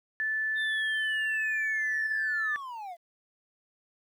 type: tone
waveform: sine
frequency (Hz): 1750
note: A6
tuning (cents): -10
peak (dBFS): -27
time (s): 0.2-2.56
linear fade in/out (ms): 0
type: linear sweep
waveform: triangle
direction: down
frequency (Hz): 3653 to 658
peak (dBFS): -35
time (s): 0.55-2.97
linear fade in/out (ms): 50
effects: 11-bit